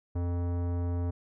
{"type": "tone with tanh clipping", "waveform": "sine", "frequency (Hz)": 87.31, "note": "F2", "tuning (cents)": 0, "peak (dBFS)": -30, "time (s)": [0.15, 1.11], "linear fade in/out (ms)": 10, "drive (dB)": 18, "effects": []}